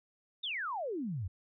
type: exponential sweep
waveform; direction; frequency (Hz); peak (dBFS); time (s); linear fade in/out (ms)
sine; down; 3790 to 82.41; -34; 0.43-1.28; 10
effects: none